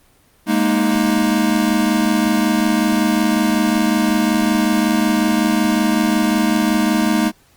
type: chord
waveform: square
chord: Ab suspended second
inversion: none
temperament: equal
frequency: 207.7 / 233.1 / 311.1 Hz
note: Ab3 / Bb3 / Eb4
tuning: 0 / 0 / 0 cents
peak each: -19 dBFS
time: 0.46-7.32 s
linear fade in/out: 50 ms
effects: pink hiss -54 dBFS RMS until 7.56 s + Opus 24 kbps